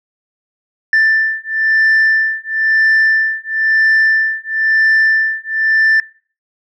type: beating tone pair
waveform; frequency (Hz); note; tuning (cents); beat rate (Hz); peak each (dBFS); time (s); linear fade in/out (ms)
sine; 1771 / 1772; A6 / A6; +11 / +12; 1; -12; 0.93-6; 2
effects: noise-tail reverb RT60 0.4 s tail -20 dB re dry + tanh soft clip ceiling -6 dBFS